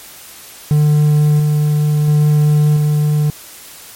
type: tone with tremolo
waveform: triangle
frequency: 149.6 Hz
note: D3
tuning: 32 cents sharp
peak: -6 dBFS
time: 0.71-3.3 s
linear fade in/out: 0 ms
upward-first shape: square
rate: 0.73 Hz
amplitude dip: 25%
effects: white hiss -36 dBFS RMS until 3.95 s + MP3 64 kbps